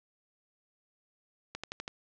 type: accelerating click train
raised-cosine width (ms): 0.2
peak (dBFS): -20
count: 5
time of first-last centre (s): 1.55-1.879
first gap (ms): 86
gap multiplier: 0.97
effects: low-pass 7000 Hz 12 dB/octave